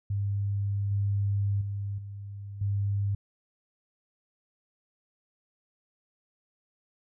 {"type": "tone with level steps", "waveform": "sine", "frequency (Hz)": 100.4, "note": "G2", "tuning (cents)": 42, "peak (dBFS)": [-26, -24, -30, -37, -25], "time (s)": [0.1, 3.15], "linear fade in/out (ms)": 5, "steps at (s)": [0.91, 1.61, 1.98, 2.61], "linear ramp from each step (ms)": 5, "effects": []}